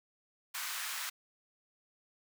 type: high-pass noise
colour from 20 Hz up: pink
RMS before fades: -39 dBFS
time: 0.54-1.1 s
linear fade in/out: 10 ms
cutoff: 1100 Hz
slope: 24 dB/octave
effects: none